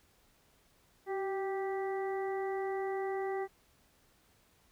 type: harmonic tone with a mistuned harmonic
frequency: 391.5 Hz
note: G4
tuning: 2 cents flat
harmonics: 1 / 2 / 3 / 4 / 5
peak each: -34 / -39 / -48 / -53 / -46 dBFS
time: 1.06-3.48 s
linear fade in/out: 50 ms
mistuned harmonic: 1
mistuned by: -37 cents
effects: pink hiss -68 dBFS RMS until 4.71 s